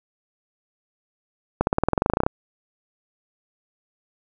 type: accelerating click train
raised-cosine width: 1 ms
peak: -4 dBFS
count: 16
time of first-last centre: 1.61-2.265 s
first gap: 61 ms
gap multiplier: 0.95
effects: none